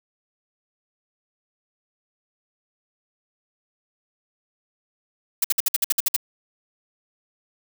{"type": "noise bursts", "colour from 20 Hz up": "blue", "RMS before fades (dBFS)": -19, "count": 10, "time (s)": [5.42, 6.164], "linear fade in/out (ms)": 5, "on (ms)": 24, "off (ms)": 56, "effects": []}